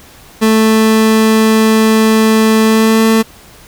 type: tone with pitch glide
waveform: 30% pulse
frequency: 220 to 222.8 Hz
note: A3 to A3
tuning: 0 to +22 cents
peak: -4 dBFS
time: 0.41-3.23 s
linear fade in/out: 20 ms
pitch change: +22 cents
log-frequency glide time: 2.63-3.04 s
effects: pink hiss -39 dBFS RMS until 3.67 s